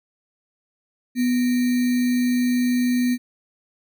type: tone with sample-and-hold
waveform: sine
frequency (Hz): 246.9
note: B3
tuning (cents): 0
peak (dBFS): -17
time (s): 1.15-3.18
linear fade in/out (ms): 50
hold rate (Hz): 2100
effects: none